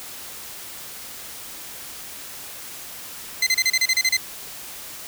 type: tone bursts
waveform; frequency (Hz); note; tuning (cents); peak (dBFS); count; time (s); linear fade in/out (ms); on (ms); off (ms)
20% pulse; 2059; C7; -28; -11; 10; 3.42-4.169; 5; 47; 31
effects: white hiss -37 dBFS RMS until 5.07 s